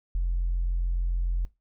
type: tone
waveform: sine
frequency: 43.49 Hz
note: F1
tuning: 6 cents flat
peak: -22 dBFS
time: 0.15-1.45 s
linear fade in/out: 0 ms
effects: noise-tail reverb RT60 0.2 s tail -19 dB re dry + tanh soft clip ceiling -20 dBFS